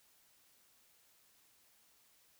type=silence; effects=white hiss -69 dBFS RMS until 2.39 s